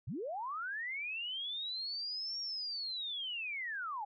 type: linear two-way sweep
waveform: sine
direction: up then down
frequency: 87.31 to 5600 to 782 Hz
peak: -37 dBFS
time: 0.07-4.05 s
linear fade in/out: 10 ms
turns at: 2.4 s
effects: none